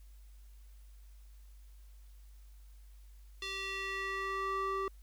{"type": "tone with band-pass filter sweep", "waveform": "square", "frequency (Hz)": 388, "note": "G4", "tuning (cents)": -18, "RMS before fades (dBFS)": -37, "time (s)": [3.42, 4.88], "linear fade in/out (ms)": 2, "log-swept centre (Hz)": [3500, 890], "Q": 1.9, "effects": ["added 50 Hz sine -52 dBFS peak until 5.02 s", "white hiss -70 dBFS RMS until 5.02 s"]}